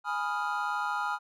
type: chord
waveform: triangle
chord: F half-diminished seventh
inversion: first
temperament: equal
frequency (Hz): 830.6 / 987.8 / 1244.5 / 1396.9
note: Ab5 / Cb6 / Eb6 / F6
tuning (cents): 0 / 0 / 0 / 0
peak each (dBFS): -32 / -34 / -33 / -32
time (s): 0.04-1.19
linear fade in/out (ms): 50
effects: none